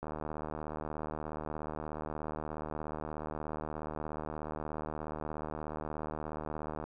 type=click train; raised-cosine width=1 ms; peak=-25 dBFS; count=524; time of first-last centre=0.03-6.84 s; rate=76.8 Hz; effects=none